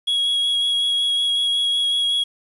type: tone with vibrato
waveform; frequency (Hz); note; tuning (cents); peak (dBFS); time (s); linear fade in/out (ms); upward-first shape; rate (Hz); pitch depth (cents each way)
triangle; 3322; G#7; 0; -16; 0.07-2.24; 10; sine; 5.4; 12
effects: resampled to 24000 Hz + 8-bit